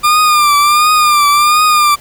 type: tone with vibrato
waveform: 40% pulse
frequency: 1200 Hz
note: D6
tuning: 37 cents sharp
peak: -6 dBFS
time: 0.03-1.96 s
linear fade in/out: 20 ms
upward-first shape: triangle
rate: 1.4 Hz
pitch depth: 67 cents each way
effects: pink hiss -38 dBFS RMS until 2 s